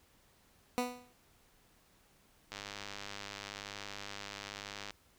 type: tone with exponential decay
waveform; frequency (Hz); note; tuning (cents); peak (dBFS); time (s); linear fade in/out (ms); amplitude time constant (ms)
15% pulse; 247.1; B3; +1; -22; 0.78-1.13; 0; 75
type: click train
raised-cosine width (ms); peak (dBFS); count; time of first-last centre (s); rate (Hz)
0.2; -25; 242; 2.52-4.906; 101
effects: pink hiss -67 dBFS RMS until 5.18 s